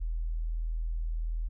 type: tone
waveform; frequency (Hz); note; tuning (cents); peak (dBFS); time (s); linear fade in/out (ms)
sine; 40.68; E1; -22; -29; 0-1.49; 20
effects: none